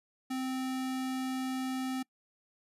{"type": "tone", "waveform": "square", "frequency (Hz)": 260, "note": "C4", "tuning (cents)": -11, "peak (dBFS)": -33, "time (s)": [0.3, 2.03], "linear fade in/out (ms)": 10, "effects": ["noise-tail reverb RT60 0.1 s tail -24 dB re dry", "resampled to 32000 Hz"]}